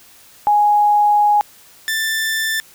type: tone pair in turn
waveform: sine / sawtooth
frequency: 830.6 / 1772.2 Hz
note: G#5 / A6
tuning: 0 / +12 cents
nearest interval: octave + minor second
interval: 1312 cents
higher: second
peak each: -10 / -14 dBFS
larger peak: first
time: 0.47-1.41 / 1.88-2.6 s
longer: first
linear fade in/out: 0 ms
effects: white hiss -46 dBFS RMS until 2.74 s